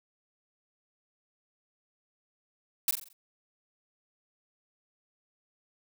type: noise with echo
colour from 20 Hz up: blue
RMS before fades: -25 dBFS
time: 2.88-2.91 s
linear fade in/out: 2 ms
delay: 44 ms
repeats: 5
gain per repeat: -7 dB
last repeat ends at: 3.13 s
effects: none